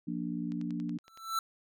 sine chord, Bb major, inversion second, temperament equal with one note detuned, 174.61 / 234.4 / 293.7 Hz, F3 / Bb3 / D4, 0 / +10 / 0 cents, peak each -37 dBFS, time 0.07-0.98 s, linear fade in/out 10 ms
click train, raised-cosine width 0.2 ms, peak -35 dBFS, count 8, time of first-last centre 0.52-1.174 s, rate 10.7 Hz
square tone with exponential growth, 1331 Hz, E6, 16 cents sharp, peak -27 dBFS, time 1.04-1.39 s, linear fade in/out 2 ms, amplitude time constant 74 ms
effects none

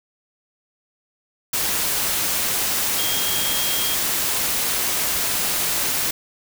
sine tone in noise, 3243 Hz, G#7, 42 cents flat, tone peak -27 dBFS, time 2.98-3.95 s, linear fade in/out 5 ms, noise white, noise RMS -22 dBFS, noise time 1.53-6.11 s, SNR -8 dB, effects none

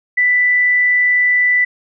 sine tone, 1982 Hz, B6, 6 cents sharp, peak -10 dBFS, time 0.17-1.65 s, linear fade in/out 10 ms, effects none

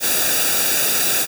white noise with comb filter, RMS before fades -18 dBFS, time 0-1.27 s, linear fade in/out 50 ms, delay 0.95 ms, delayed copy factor -0.7, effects none

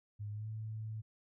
sine tone with pitch glide, 104 to 109.42 Hz, G#2 to A2, +3 to -9 cents, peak -39 dBFS, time 0.19-1.02 s, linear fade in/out 20 ms, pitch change +88 cents, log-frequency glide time 0.31-0.48 s, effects none

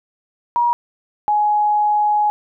sine tone pair in turn, 954 / 838.1 Hz, A#5 / G#5, +40 / +16 cents, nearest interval major second, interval 224 cents, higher first, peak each -13 dBFS, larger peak neither, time 0.56-0.73 / 1.28-2.3 s, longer second, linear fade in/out 0 ms, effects none

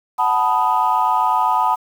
sine chord, B dominant seventh, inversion second, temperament equal, 740 / 880 / 987.8 / 1244.5 Hz, F#5 / A5 / B5 / D#6, 0 / 0 / 0 / 0 cents, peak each -21 / -18 / -17 / -21 dBFS, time 0.18-1.76 s, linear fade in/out 20 ms, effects tanh soft clip ceiling -6 dBFS + 7-bit

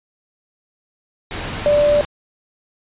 sine tone in noise, 587.3 Hz, D5, in tune, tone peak -11 dBFS, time 1.66-2.01 s, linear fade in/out 0 ms, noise pink, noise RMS -26 dBFS, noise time 1.31-2.05 s, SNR +12 dB, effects resampled to 8000 Hz

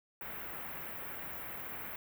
white band-stop noise, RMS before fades -43 dBFS, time 0.21-1.96 s, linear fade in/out 2 ms, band 2300 to 16000 Hz, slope 24 dB/octave, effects none

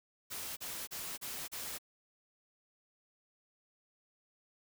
white noise bursts, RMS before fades -42 dBFS, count 5, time 0.3-1.786 s, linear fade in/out 20 ms, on 270 ms, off 34 ms, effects none

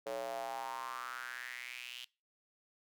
square tone with high-pass filter sweep, 61.8 Hz, B1, 2 cents sharp, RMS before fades -43 dBFS, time 0.06-2.05 s, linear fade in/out 5 ms, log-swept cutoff 510 to 3100 Hz, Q 5.3, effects noise-tail reverb RT60 0.3 s tail -23 dB re dry

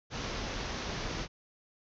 pink low-pass noise, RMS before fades -37 dBFS, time 0.1-1.28 s, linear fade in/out 50 ms, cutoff 6400 Hz, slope 96 dB/octave, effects none

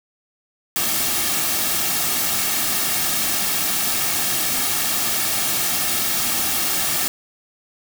white noise with comb filter, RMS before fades -21 dBFS, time 0.76-7.08 s, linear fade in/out 0 ms, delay 2 ms, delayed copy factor -0.5, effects none

